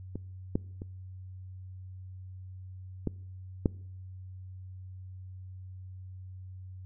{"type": "clicks", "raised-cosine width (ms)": 3, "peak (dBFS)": [-23, -14, -27, -16, -11], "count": 5, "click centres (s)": [0.156, 0.555, 0.819, 3.073, 3.658], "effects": ["noise-tail reverb RT60 0.7 s tail -24 dB re dry", "added 93 Hz sine -42 dBFS peak until 6.85 s"]}